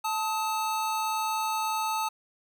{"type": "tone pair together", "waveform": "square", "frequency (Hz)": [879.2, 1269], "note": ["A5", "D#6"], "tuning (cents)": [-2, 34], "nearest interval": "tritone", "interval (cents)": 636, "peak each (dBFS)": [-29, -33], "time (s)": [0.04, 2.09], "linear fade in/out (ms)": 10, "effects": []}